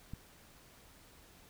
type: click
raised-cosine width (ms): 5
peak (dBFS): -30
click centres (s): 0.136
effects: pink hiss -60 dBFS RMS until 1.49 s